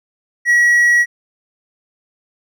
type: tone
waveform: triangle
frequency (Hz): 1919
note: A#6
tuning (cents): +50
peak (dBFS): -7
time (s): 0.45-1.06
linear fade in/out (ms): 50
effects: none